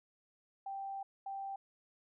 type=tone bursts at uneven times; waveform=sine; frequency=784 Hz; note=G5; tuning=in tune; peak=-39 dBFS; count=2; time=0.66-1.03 / 1.26-1.56 s; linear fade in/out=5 ms; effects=none